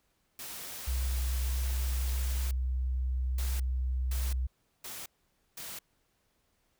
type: noise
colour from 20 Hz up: white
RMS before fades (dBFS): -42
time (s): 0.39-2.51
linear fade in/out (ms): 2
type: tone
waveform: sine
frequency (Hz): 63.6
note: C2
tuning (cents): -48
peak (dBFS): -28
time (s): 0.87-4.47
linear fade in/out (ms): 10
type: noise bursts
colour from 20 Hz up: white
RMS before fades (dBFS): -42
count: 4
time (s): 3.38-5.79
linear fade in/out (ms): 5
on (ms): 220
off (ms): 510
effects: pink hiss -74 dBFS RMS until 6.79 s